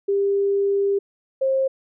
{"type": "tone pair in turn", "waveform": "sine", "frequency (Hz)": [398.3, 533.1], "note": ["G4", "C5"], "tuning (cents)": [28, 32], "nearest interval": "perfect fourth", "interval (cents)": 504, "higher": "second", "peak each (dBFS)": -17, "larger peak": "neither", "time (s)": [[0.08, 0.99], [1.41, 1.68]], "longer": "first", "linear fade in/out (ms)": 10, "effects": []}